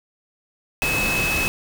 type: tone in noise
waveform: sine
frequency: 2583 Hz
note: E7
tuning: 36 cents flat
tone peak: -21 dBFS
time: 0.82-1.48 s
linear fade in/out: 0 ms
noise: pink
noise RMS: -25 dBFS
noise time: 0.82-1.48 s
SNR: +1 dB
effects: none